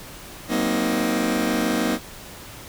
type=chord; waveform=sawtooth; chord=C half-diminished seventh; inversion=second; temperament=just; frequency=188.37 / 235.5 / 261.6 / 314 Hz; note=Gb3 / Bb3 / C4 / Eb4; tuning=+31 / +18 / 0 / +16 cents; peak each=-25 / -20 / -23 / -21 dBFS; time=0.48-1.99 s; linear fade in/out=50 ms; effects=pink hiss -40 dBFS RMS until 2.68 s